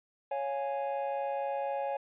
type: chord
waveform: triangle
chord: Db major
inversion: none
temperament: equal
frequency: 554.4 / 698.5 / 830.6 Hz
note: Db5 / F5 / Ab5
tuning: 0 / 0 / 0 cents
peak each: -32 / -38 / -33 dBFS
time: 0.31-1.97 s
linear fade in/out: 5 ms
effects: resampled to 8000 Hz